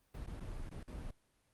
brown noise with dropouts, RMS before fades -44 dBFS, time 0.14-1.11 s, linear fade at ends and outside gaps 5 ms, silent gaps 0.264-0.272 / 0.399-0.404 / 0.693-0.711 / 0.832-0.877 s, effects pink hiss -75 dBFS RMS until 1.53 s + Opus 32 kbps

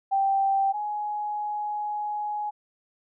sine tone pair in turn, 783 / 837.1 Hz, G5 / G#5, -2 / +13 cents, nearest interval minor second, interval 115 cents, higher second, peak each -20 / -27 dBFS, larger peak first, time 0.11-0.73 / 0.73-2.51 s, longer second, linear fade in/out 20 ms, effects none

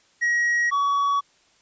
triangle tone pair in turn, 1900 / 1129.7 Hz, A#6 / C#6, +33 / +32 cents, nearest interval major sixth, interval 901 cents, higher first, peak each -17 dBFS, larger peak neither, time 0.21-0.71 / 0.71-1.21 s, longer neither, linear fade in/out 20 ms, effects white hiss -60 dBFS RMS until 1.61 s + resampled to 16000 Hz

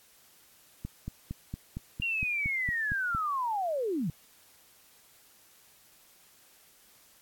click train, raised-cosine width 5 ms, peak -23 dBFS, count 11, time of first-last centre 0.85-3.149 s, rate 4.35 Hz
sine linear sweep, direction down, 2794 to 136.4 Hz, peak -28 dBFS, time 2.02-4.1 s, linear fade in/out 2 ms
effects white hiss -60 dBFS RMS until 7.21 s + AAC 64 kbps

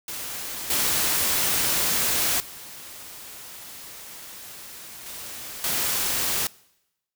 white noise with level steps, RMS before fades -33 / -23 / -41 / -37 / -25 dBFS, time 0.08-6.47 s, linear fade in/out 2 ms, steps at 0.7 / 2.4 / 5.06 / 5.64 s, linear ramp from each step 2 ms, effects noise-tail reverb RT60 0.9 s tail -23 dB re dry

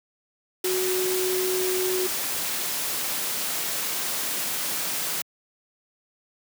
sine tone in noise, 370 Hz, F#4, in tune, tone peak -24 dBFS, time 0.64-2.07 s, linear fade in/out 5 ms, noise white, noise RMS -28 dBFS, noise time 0.64-5.22 s, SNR +1 dB, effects high-pass 150 Hz 12 dB/octave

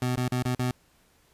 25% pulse tone with dropouts, 125.3 Hz, B2, 25 cents sharp, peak -21 dBFS, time 0.02-0.71 s, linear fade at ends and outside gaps 2 ms, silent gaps 0.157-0.173 / 0.282-0.32 / 0.427-0.452 / 0.549-0.594 s, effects pink hiss -63 dBFS RMS until 1.33 s + resampled to 32000 Hz

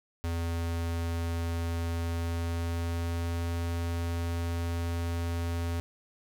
square tone with pitch glide, 84.1 to 84.83 Hz, E2 to F2, +35 to -50 cents, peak -30 dBFS, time 0.24-5.8 s, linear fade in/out 0 ms, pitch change +15 cents, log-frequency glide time 1.93-3.47 s, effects none

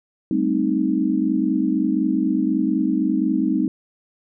sine chord, A half-diminished seventh, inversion third, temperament equal, 196 / 220 / 261.6 / 311.1 Hz, G3 / A3 / C4 / Eb4, 0 / 0 / 0 / 0 cents, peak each -24 / -25 / -22 / -21 dBFS, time 0.31-3.68 s, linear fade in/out 2 ms, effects none

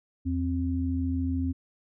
sine tone pair together, 83.1 / 263.3 Hz, E2 / C4, +15 / +11 cents, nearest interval octave + minor sixth, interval 1996 cents, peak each -28 dBFS, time 0.25-1.53 s, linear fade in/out 20 ms, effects none

